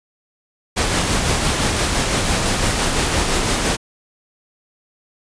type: noise with tremolo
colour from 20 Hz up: pink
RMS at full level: -17 dBFS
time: 0.76-3.77 s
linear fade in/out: 20 ms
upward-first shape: sine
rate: 5.9 Hz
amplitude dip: 30%
effects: resampled to 22050 Hz